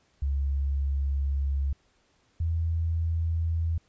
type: tone pair in turn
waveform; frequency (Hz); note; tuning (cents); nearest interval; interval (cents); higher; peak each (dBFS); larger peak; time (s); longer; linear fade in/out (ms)
sine; 69.3 / 82.41; C#2 / E2; 0 / 0; minor third; 300; second; -24; neither; 0.22-1.73 / 2.4-3.78; first; 5
effects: pink hiss -67 dBFS RMS until 3.88 s + resampled to 16000 Hz